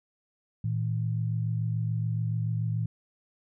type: tone pair together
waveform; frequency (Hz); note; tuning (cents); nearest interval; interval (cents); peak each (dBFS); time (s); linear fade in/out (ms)
sine; 113.4 / 160.37; A#2 / E3; -47 / -47; tritone; 600; -27 / -32; 0.64-2.86; 5
effects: none